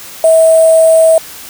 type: tone with sample-and-hold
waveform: sine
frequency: 648 Hz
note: E5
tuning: 30 cents flat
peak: -3 dBFS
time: 0.24-1.18 s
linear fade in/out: 2 ms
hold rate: 8820 Hz
effects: white hiss -30 dBFS RMS until 1.49 s